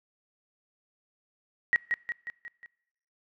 sine tone with echo, 1900 Hz, A#6, 33 cents sharp, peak -19 dBFS, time 1.73-1.76 s, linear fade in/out 0 ms, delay 180 ms, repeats 5, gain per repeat -5 dB, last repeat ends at 2.66 s, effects noise-tail reverb RT60 0.9 s tail -24 dB re dry

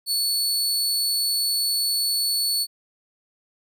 sawtooth tone, 4435 Hz, C#8, in tune, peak -18 dBFS, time 0.06-2.67 s, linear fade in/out 50 ms, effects none

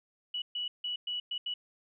sine tone bursts at uneven times, 2942 Hz, F#7, 11 cents flat, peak -32 dBFS, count 6, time 0.34-0.42 / 0.55-0.68 / 0.84-0.96 / 1.07-1.2 / 1.31-1.38 / 1.46-1.54 s, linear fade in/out 5 ms, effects none

